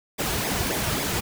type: noise with flanger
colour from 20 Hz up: pink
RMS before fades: -26 dBFS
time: 0.18-1.21 s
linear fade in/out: 20 ms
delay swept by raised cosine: 0.68 to 3.88 ms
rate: 3.6 Hz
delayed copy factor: -0.75
effects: none